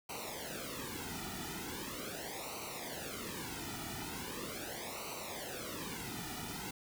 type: noise with flanger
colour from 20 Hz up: pink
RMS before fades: -43 dBFS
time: 0.09-6.71 s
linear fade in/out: 5 ms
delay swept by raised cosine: 0.58 to 1.88 ms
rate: 0.4 Hz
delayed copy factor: -1
effects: none